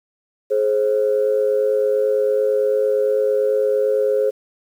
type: tone pair together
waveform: sine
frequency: 422.1 / 531 Hz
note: G#4 / C5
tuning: +28 / +25 cents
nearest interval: major third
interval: 397 cents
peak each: -17 dBFS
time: 0.5-4.31 s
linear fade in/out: 20 ms
effects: tanh soft clip ceiling -8 dBFS + 8-bit